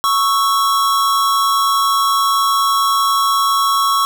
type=tone pair together; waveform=square; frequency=1108.7 / 1318.5 Hz; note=C#6 / E6; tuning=0 / 0 cents; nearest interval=minor third; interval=300 cents; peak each=-14 / -20 dBFS; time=0.04-4.05 s; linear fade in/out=0 ms; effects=none